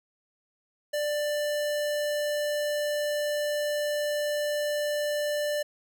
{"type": "tone", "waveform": "square", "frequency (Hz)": 591, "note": "D5", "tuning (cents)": 11, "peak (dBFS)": -27, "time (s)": [0.93, 5.63], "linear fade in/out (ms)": 10, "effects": []}